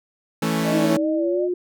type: chord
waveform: sawtooth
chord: A major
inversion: second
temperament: equal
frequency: 164.81 / 220 / 277.2 Hz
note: E3 / A3 / C#4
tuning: 0 / 0 / 0 cents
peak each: -20 / -19 / -23 dBFS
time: 0.42-0.97 s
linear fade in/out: 5 ms
type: tone with vibrato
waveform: sine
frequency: 589 Hz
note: D5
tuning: 5 cents sharp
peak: -23 dBFS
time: 0.63-1.49 s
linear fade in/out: 50 ms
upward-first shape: sine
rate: 2.6 Hz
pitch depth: 83 cents each way
type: tone with pitch glide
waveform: sine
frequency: 316.7 to 357.5 Hz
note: D#4 to F4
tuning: +31 to +41 cents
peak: -20 dBFS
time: 0.72-1.54 s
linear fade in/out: 5 ms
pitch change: +210 cents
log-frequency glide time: 1.12-1.36 s
effects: none